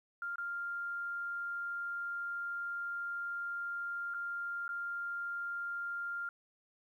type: tone with dropouts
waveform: sine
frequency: 1396.9 Hz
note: F6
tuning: in tune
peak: -36 dBFS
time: 0.22-6.29 s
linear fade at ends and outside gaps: 2 ms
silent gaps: 0.358-0.382 / 4.14-4.144 / 4.68-4.69 s
effects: 12-bit